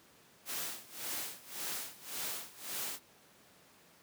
white noise with tremolo, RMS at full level -38 dBFS, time 0.45-3 s, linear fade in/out 50 ms, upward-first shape sine, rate 1.8 Hz, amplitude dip 90%, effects pink hiss -62 dBFS RMS until 4.02 s + high-pass 150 Hz 12 dB/octave

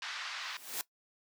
pink band-pass noise, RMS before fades -41 dBFS, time 0.02-0.57 s, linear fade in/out 2 ms, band 1100 to 5100 Hz, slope 24 dB/octave
white noise with exponential growth, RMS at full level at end -34 dBFS, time 0.38-0.81 s, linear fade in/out 1 ms, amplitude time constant 92 ms
effects noise-tail reverb RT60 0.1 s tail -18 dB re dry + high-pass 300 Hz 12 dB/octave

